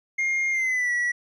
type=tone with pitch glide; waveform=triangle; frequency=2126 to 1938.3 Hz; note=C7 to B6; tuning=+27 to -33 cents; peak=-20 dBFS; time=0.18-1.12 s; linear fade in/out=10 ms; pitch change=-160 cents; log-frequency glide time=0.51-0.92 s; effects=resampled to 22050 Hz